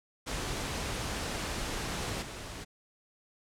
pink noise with level steps, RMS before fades -35 / -42 dBFS, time 0.26-2.65 s, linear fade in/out 20 ms, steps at 2.22 s, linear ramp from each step 5 ms, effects low-pass 9000 Hz 12 dB/octave

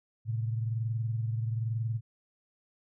sine tone pair together, 111.91 / 133 Hz, A2 / C3, +30 / +29 cents, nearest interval minor third, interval 299 cents, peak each -29 / -38 dBFS, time 0.25-2.01 s, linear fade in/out 50 ms, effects none

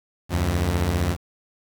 sawtooth beating tone pair, 74 / 89 Hz, D2 / F2, +14 / +33 cents, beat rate 15 Hz, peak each -21 / -18 dBFS, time 0.29-1.17 s, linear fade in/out 50 ms, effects 7-bit

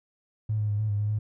triangle tone with pitch steps, 108 / 105.6 / 103.4 / 107.9 / 102.5 / 104.6 / 106.6 Hz, A2 / G#2 / G#2 / A2 / G#2 / G#2 / G#2, -32 / +29 / -7 / -33 / -22 / +13 / +46 cents, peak -20 dBFS, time 0.49-1.19 s, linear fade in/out 10 ms, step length 100 ms, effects tanh soft clip ceiling -22 dBFS

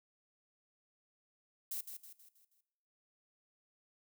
violet noise with echo, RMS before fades -40 dBFS, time 1.71-1.81 s, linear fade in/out 5 ms, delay 160 ms, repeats 5, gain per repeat -7 dB, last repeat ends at 2.61 s, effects noise-tail reverb RT60 1.0 s tail -19 dB re dry

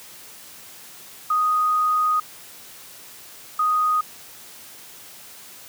sine tone bursts at uneven times, 1244.5 Hz, D#6, in tune, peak -17 dBFS, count 2, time 1.3-2.2 / 3.59-4.01 s, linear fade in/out 5 ms, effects white hiss -43 dBFS RMS until 5.68 s + high-pass 80 Hz 12 dB/octave

